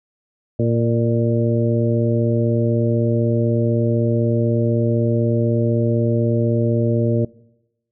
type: harmonic tone with a mistuned harmonic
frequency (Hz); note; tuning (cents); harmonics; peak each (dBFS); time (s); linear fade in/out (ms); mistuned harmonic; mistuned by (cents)
116; A#2; -8; 1 / 2 / 3 / 4 / 5; -18 / -21 / -23 / -24 / -25; 0.59-7.25; 5; 5; +27
effects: noise-tail reverb RT60 0.9 s tail -22 dB re dry